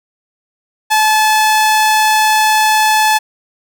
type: tone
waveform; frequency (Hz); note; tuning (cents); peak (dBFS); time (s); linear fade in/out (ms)
sawtooth; 864; A5; -32; -5; 0.9-3.19; 20
effects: none